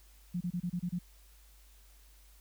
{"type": "tone bursts", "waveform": "sine", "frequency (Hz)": 176.7, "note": "F3", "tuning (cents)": 21, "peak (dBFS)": -31, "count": 7, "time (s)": [0.34, 0.99], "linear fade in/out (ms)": 10, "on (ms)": 68, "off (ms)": 29, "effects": ["added 50 Hz sine -57 dBFS peak until 2.4 s", "white hiss -64 dBFS RMS until 2.4 s"]}